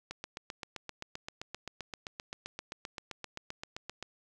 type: click train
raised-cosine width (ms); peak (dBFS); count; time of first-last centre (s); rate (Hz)
0.2; -22; 31; 0.11-4.026; 7.66
effects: none